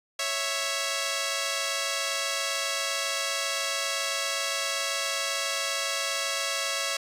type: tone pair together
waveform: 5% pulse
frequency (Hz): 554 / 659.3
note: C#5 / E5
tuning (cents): -1 / 0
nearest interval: minor third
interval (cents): 301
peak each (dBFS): -18 / -19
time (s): 0.19-6.97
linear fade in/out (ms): 5
effects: resampled to 32000 Hz + 9-bit